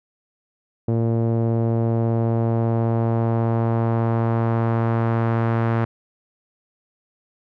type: tone with low-pass filter sweep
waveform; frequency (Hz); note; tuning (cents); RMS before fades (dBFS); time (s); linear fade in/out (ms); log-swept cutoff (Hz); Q
sawtooth; 114.8; A#2; -26; -20; 0.88-5.85; 5; 480 to 1500; 1.2
effects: none